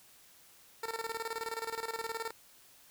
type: tone with tremolo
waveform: 15% pulse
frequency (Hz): 452.8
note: A4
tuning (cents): +50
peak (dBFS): -28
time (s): 0.83-2.31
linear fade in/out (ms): 5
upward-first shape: square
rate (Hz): 19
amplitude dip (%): 75
effects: white hiss -60 dBFS RMS until 2.9 s